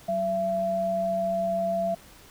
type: tone pair together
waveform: sine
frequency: 188.9 / 673.2 Hz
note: F#3 / E5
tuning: +36 / +36 cents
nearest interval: octave + minor seventh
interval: 2200 cents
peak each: -33 / -24 dBFS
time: 0.08-1.95 s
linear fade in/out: 10 ms
effects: pink hiss -51 dBFS RMS until 2.3 s